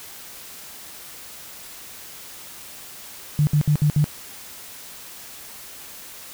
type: tone bursts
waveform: sine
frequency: 148.6 Hz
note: D3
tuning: 21 cents sharp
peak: -14 dBFS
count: 5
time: 3.39-4.042 s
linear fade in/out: 0 ms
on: 80 ms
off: 63 ms
effects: white hiss -40 dBFS RMS until 6.33 s

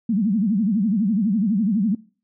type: tone with vibrato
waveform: sine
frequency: 207.7 Hz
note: G#3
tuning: in tune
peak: -17 dBFS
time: 0.09-1.95 s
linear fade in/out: 5 ms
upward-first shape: sine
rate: 12 Hz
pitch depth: 220 cents each way
effects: noise-tail reverb RT60 0.4 s tail -22 dB re dry

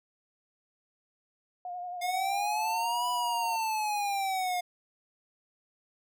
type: tone with vibrato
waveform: sine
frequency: 715 Hz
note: F5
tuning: 41 cents sharp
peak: -35 dBFS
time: 1.65-3.56 s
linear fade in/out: 2 ms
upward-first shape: sine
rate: 11 Hz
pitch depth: 31 cents each way
type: linear two-way sweep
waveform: square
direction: up then down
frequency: 710 to 987.8 to 710 Hz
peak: -29 dBFS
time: 2.01-4.61 s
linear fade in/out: 10 ms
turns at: 3.09 s
effects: none

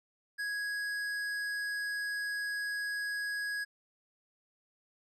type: tone with tanh clipping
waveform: sine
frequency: 1661.2 Hz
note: G#6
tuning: in tune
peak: -35 dBFS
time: 0.38-3.65 s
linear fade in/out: 20 ms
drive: 13 dB
effects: none

